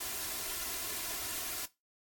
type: noise with comb filter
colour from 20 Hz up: white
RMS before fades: -38 dBFS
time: 0-1.66 s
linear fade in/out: 10 ms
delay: 2.9 ms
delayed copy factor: +0.55
effects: noise-tail reverb RT60 0.2 s tail -17 dB re dry + AAC 64 kbps